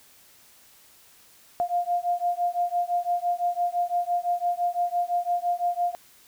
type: beating tone pair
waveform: sine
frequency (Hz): 700 / 705.9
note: F5 / F5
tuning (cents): +4 / +18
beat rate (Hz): 5.9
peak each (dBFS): -26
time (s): 1.6-5.95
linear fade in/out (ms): 0
effects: white hiss -55 dBFS RMS until 6.27 s